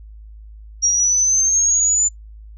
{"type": "exponential sweep", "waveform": "sine", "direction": "up", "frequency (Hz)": [5650, 7090], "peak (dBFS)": -13, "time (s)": [0.82, 2.09], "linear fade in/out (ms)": 20, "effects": ["noise-tail reverb RT60 0.1 s tail -21 dB re dry", "added 53 Hz sine -36 dBFS peak until 2.57 s"]}